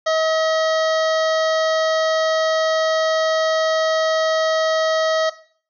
harmonic tone, 638 Hz, D#5, 43 cents sharp, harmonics 1 / 2 / 3 / 5 / 6 / 7 / 8 / 9 / 10, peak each -17 / -23 / -27 / -31 / -33 / -34 / -35 / -36 / -37 dBFS, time 0.06-5.3 s, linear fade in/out 10 ms, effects noise-tail reverb RT60 0.5 s tail -17 dB re dry

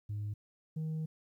sine tone pair in turn, 104.1 / 157.65 Hz, G#2 / D#3, +5 / +23 cents, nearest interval perfect fifth, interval 718 cents, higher second, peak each -33 / -31 dBFS, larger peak second, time 0.09-0.34 / 0.76-1.06 s, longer second, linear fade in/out 10 ms, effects tanh soft clip ceiling -33 dBFS + 12-bit

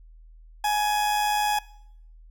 40% pulse tone with amplitude modulation, 838 Hz, G#5, 15 cents sharp, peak -19 dBFS, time 0.64-1.59 s, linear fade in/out 5 ms, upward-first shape sine, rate 100 Hz, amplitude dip 40%, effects noise-tail reverb RT60 0.7 s tail -21 dB re dry + added 40 Hz sine -46 dBFS peak until 2.3 s

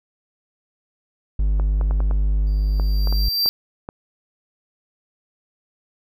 triangle tone, 50.6 Hz, G#1, 44 cents flat, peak -14 dBFS, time 1.39-3.29 s, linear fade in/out 5 ms
clicks, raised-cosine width 1 ms, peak -17 dBFS, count 10, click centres 1.598 / 1.812 / 1.91 / 2.004 / 2.111 / 2.798 / 3.073 / 3.126 / 3.46 / 3.889 s
square tone with exponential growth, 4699 Hz, D8, in tune, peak -15 dBFS, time 2.47-3.49 s, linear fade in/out 0 ms, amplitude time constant 220 ms
effects none

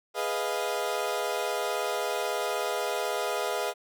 30% pulse chord, F half-diminished seventh, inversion first, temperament equal, 415.3 / 493.9 / 622.3 / 698.5 Hz, Ab4 / Cb5 / Eb5 / F5, 0 / 0 / 0 / 0 cents, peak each -31 dBFS, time 0.14-3.74 s, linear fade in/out 50 ms, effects none

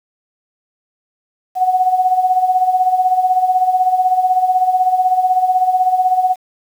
sine tone with tremolo, 740 Hz, F#5, in tune, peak -8 dBFS, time 1.55-6.36 s, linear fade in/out 50 ms, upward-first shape sine, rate 16 Hz, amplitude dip 65%, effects 7-bit

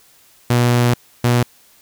sawtooth tone bursts at uneven times, 121.1 Hz, B2, 34 cents flat, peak -8 dBFS, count 2, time 0.5-0.94 / 1.24-1.43 s, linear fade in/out 5 ms, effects white hiss -51 dBFS RMS until 1.81 s

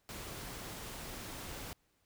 pink noise, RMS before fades -45 dBFS, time 0.09-1.73 s, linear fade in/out 0 ms, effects pink hiss -75 dBFS RMS until 2.05 s

